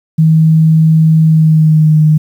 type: tone with pitch glide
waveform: sine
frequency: 159.3 to 154.23 Hz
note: D#3 to D#3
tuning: +41 to -15 cents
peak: -4 dBFS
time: 0.18-2.18 s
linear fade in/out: 10 ms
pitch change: -56 cents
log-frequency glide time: 1.23-2 s
effects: 7-bit